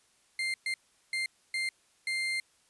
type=tone bursts at uneven times; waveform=35% pulse; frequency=2100 Hz; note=C7; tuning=6 cents sharp; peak=-28 dBFS; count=5; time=0.39-0.54 / 0.66-0.74 / 1.13-1.26 / 1.54-1.69 / 2.07-2.4 s; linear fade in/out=2 ms; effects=white hiss -67 dBFS RMS until 2.69 s + resampled to 24000 Hz